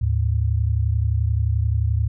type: tone pair together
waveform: sine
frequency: 76.01 / 107.5 Hz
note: D#2 / A2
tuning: -40 / -40 cents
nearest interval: tritone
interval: 600 cents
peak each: -20 / -20 dBFS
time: 0.01-2.08 s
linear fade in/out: 10 ms
effects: none